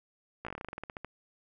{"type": "slowing click train", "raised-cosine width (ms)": 0.5, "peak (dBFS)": -24, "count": 16, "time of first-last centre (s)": [0.45, 1.046], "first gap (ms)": 16, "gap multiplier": 1.12, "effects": []}